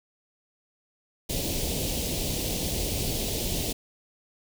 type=band-stop noise; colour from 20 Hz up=pink; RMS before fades=-29 dBFS; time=1.29-3.73 s; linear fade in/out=10 ms; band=650 to 2800 Hz; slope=24 dB/octave; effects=none